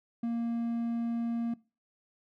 triangle tone, 233.1 Hz, A#3, in tune, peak -27 dBFS, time 0.23-1.54 s, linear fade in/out 5 ms, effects noise-tail reverb RT60 0.3 s tail -20 dB re dry

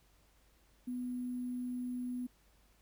sine tone with sample-and-hold, 248.4 Hz, B3, 10 cents sharp, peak -36 dBFS, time 0.87-2.27 s, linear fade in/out 10 ms, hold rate 11025 Hz, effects added 50 Hz sine -68 dBFS peak until 2.81 s + pink hiss -70 dBFS RMS until 2.81 s

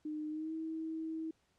sine tone with pitch glide, 305.3 to 320.7 Hz, D#4 to E4, -33 to -48 cents, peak -37 dBFS, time 0.05-1.31 s, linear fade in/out 5 ms, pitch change +85 cents, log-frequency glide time 0.29-0.53 s, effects pink hiss -75 dBFS RMS until 1.58 s + low-pass 8000 Hz 12 dB/octave

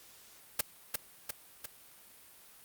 white noise with echo, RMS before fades -28 dBFS, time 0.59-0.61 s, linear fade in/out 5 ms, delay 350 ms, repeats 3, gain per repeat -4 dB, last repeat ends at 1.66 s, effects white hiss -57 dBFS RMS until 2.64 s + Opus 48 kbps

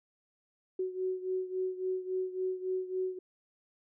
sine beating tone pair, 371.2 / 374.8 Hz, F#4 / F#4, +6 / +22 cents, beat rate 3.6 Hz, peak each -33 / -37 dBFS, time 0.79-3.19 s, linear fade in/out 5 ms, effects none

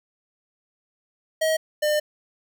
square tone pair in turn, 635 / 602 Hz, D#5 / D5, +35 / +43 cents, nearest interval minor second, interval 92 cents, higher first, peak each -20 dBFS, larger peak neither, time 1.41-1.57 / 1.82-2 s, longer second, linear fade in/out 10 ms, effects none

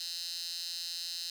15% pulse tone with high-pass filter, 171.2 Hz, F3, 34 cents flat, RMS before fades -39 dBFS, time 0-1.3 s, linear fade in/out 2 ms, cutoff 4400 Hz, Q 7.1, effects none

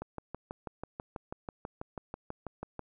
click train, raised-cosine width 1 ms, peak -24 dBFS, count 18, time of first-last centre 0.02-2.793 s, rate 6.13 Hz, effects none

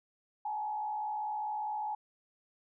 sine tone with frequency modulation, 848 Hz, G#5, 36 cents sharp, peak -33 dBFS, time 0.45-1.95 s, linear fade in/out 5 ms, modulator 64.8 Hz, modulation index 0.63, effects none

